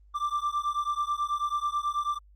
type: beating tone pair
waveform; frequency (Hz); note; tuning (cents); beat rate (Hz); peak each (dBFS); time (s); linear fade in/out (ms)
triangle; 1174.7 / 1183.9; D6 / D6; 0 / +14; 9.2; -28; 0.14-2.19; 20
effects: added 50 Hz sine -53 dBFS peak until 2.35 s + Opus 24 kbps